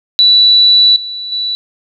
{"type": "tone with level steps", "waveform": "sine", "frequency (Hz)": 3951, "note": "B7", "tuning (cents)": 0, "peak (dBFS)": [-4, -20, -14], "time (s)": [0.19, 1.55], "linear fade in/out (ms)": 0, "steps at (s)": [0.96, 1.32], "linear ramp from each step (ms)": 2, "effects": []}